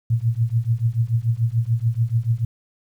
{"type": "tone with tremolo", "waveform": "sine", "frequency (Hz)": 115.6, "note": "A#2", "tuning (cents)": -14, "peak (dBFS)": -13, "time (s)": [0.1, 2.45], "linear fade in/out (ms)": 5, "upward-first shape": "triangle", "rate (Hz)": 6.9, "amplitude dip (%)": 100, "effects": ["9-bit"]}